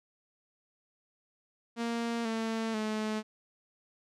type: tone with pitch steps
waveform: sawtooth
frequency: 233.1 / 224.3 / 215.7 Hz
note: A#3 / A3 / A3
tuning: 0 / +34 / -34 cents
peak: -27 dBFS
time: 1.76-3.23 s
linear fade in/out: 50 ms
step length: 490 ms
effects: low-pass 7000 Hz 12 dB/octave